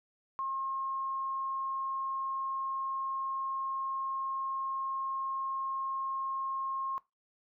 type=tone; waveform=sine; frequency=1073 Hz; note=C6; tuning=43 cents sharp; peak=-32 dBFS; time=0.39-6.98 s; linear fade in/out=0 ms; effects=noise-tail reverb RT60 0.2 s tail -19 dB re dry